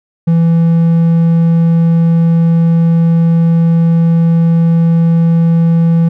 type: tone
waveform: triangle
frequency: 166.4 Hz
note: E3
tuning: 17 cents sharp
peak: -4 dBFS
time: 0.27-6.09 s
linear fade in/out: 10 ms
effects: none